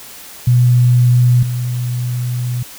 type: tone pair in turn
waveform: sine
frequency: 122.9 / 122.9 Hz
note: B2 / B2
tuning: -8 / -8 cents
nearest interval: unison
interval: 0 cents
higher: neither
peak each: -7 / -16 dBFS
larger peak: first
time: 0.47-1.43 / 1.43-2.63 s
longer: second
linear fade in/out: 5 ms
effects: white hiss -35 dBFS RMS until 2.78 s